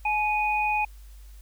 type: tone pair together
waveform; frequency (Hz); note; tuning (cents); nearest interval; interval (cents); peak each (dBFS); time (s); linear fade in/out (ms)
sine; 848.1 / 2479; G#5 / D#7; +36 / -7; octave + perfect fifth; 1857; -24 / -26; 0.05-0.85; 5
effects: added 50 Hz sine -43 dBFS peak until 1.41 s + white hiss -59 dBFS RMS until 1.41 s